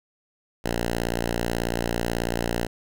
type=tone; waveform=5% pulse; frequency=58.27 Hz; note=A#1; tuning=in tune; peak=-13 dBFS; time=0.64-2.67 s; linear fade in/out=10 ms; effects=none